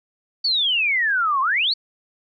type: exponential two-way sweep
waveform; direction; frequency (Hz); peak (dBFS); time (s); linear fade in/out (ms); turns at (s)
sine; down then up; 4607 to 1030 to 4607; -17; 0.44-1.74; 10; 1.41
effects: none